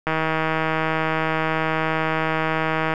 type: click train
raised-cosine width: 0.5 ms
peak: -7 dBFS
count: 457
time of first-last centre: 0.07-2.938 s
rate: 159 Hz
effects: none